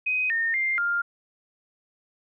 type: tone with pitch steps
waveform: sine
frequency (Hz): 2511 / 1829 / 2102 / 1401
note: D#7 / A#6 / C7 / F6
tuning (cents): +15 / -33 / +7 / +5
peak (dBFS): -22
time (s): 0.06-1.02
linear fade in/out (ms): 10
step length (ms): 240
effects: none